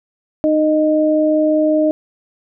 sine tone pair together, 307.4 / 618 Hz, D#4 / D#5, -21 / -12 cents, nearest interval octave, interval 1209 cents, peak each -14 dBFS, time 0.44-1.91 s, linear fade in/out 0 ms, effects none

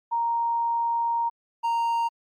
sine / triangle tone pair in turn, 932.3 / 928.6 Hz, A#5 / A#5, 0 / -7 cents, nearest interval unison, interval 7 cents, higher first, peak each -22 / -20 dBFS, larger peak second, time 0.11-1.3 / 1.63-2.09 s, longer first, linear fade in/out 20 ms, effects Opus 48 kbps

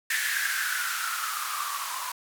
violet noise with band-pass filter sweep, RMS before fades -30 dBFS, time 0.1-2.12 s, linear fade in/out 5 ms, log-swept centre 1800 to 1000 Hz, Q 8.7, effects none

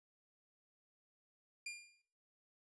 sawtooth tone with exponential decay, 2400 Hz, D7, 37 cents sharp, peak -37 dBFS, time 1.66-2.02 s, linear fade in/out 5 ms, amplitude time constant 78 ms, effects noise-tail reverb RT60 0.6 s tail -18 dB re dry + resampled to 22050 Hz

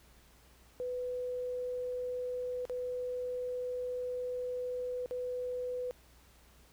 sine tone with dropouts, 498 Hz, B4, 14 cents sharp, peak -34 dBFS, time 0.8-5.91 s, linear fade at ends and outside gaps 0 ms, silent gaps 2.653-2.697 / 5.06-5.11 s, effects added 60 Hz sine -62 dBFS peak until 6.72 s + pink hiss -63 dBFS RMS until 6.72 s

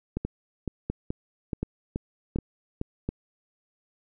two click trains, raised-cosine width 3 ms, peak -16 / -15 dBFS, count 7 / 5, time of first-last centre 0.25-2.814 / 0.17-3.09 s, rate 2.34 / 1.37 Hz, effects none

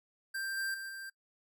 square tone with level steps, 1578 Hz, G6, 11 cents sharp, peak -36 / -34 / -41 / -43 dBFS, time 0.34-1.1 s, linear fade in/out 10 ms, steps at 0.57 / 0.74 / 0.89 s, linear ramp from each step 2 ms, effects noise-tail reverb RT60 0.1 s tail -22 dB re dry

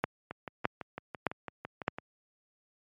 two click trains, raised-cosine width 0.5 ms, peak -23 / -11 dBFS, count 11 / 4, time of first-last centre 0.31-1.985 / 0.04-1.88 s, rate 5.97 / 1.63 Hz, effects high-pass 100 Hz 12 dB/octave + MP3 64 kbps

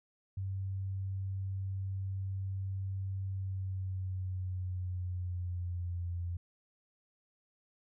sine tone with pitch glide, 96.2 to 87.2 Hz, G2 to F2, -32 to -2 cents, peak -34 dBFS, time 0.37-6.37 s, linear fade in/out 5 ms, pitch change -170 cents, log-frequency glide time 3.27-6.1 s, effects none

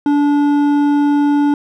sine tone with hard clipping, 289.5 Hz, D4, 25 cents flat, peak -12 dBFS, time 0.06-1.54 s, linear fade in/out 2 ms, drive 8 dB, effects none

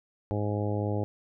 harmonic tone, 103.83 Hz, G#2, in tune, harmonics 1 / 2 / 3 / 4 / 5 / 6 / 7 / 8, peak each -29 / -36 / -35 / -36 / -36 / -40 / -43 / -41 dBFS, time 0.31-1.04 s, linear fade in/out 0 ms, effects none

